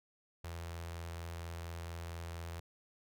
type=tone with notch filter; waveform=sawtooth; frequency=84.3 Hz; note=E2; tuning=39 cents sharp; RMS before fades=-44 dBFS; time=0.44-2.6 s; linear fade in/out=5 ms; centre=230 Hz; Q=0.76; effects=none